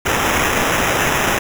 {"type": "noise with sample-and-hold", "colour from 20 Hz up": "violet", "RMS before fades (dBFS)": -17, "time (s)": [0.05, 1.39], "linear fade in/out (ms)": 10, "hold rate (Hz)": 4410, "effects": []}